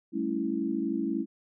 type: chord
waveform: sine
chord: A dominant seventh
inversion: third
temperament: equal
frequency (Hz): 196 / 220 / 277.2 / 329.6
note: G3 / A3 / C#4 / E4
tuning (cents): 0 / 0 / 0 / 0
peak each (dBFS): -36 / -33 / -32 / -31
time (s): 0.12-1.26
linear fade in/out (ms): 50
effects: none